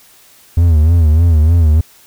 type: tone with vibrato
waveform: triangle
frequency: 80.9 Hz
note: E2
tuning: 32 cents flat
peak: -4 dBFS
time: 0.57-1.81 s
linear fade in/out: 5 ms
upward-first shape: sine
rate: 3.3 Hz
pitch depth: 110 cents each way
effects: white hiss -45 dBFS RMS until 2.06 s